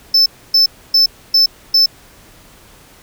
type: tone bursts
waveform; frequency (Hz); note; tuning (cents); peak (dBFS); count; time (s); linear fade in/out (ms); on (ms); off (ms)
triangle; 5274; E8; 0; -6; 5; 0.14-1.86; 5; 120; 280
effects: pink hiss -44 dBFS RMS until 3.02 s